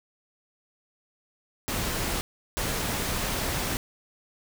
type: noise bursts at uneven times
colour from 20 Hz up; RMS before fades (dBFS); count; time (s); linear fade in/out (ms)
pink; -29; 2; 1.68-2.21 / 2.57-3.77; 0
effects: none